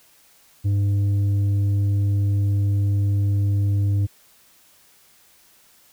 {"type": "tone with tanh clipping", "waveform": "sine", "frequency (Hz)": 100.3, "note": "G2", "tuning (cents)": 40, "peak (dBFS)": -18, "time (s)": [0.64, 4.07], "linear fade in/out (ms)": 20, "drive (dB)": 5, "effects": ["white hiss -55 dBFS RMS until 5.92 s"]}